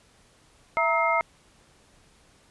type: tone cluster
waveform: sine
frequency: 665 / 933 / 1287 / 2120 Hz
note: E5 / A#5 / E6 / C7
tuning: +15 / +1 / -42 / +22 cents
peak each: -26 dBFS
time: 0.77-1.21 s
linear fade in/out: 0 ms
effects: pink hiss -59 dBFS RMS until 2.5 s + resampled to 24000 Hz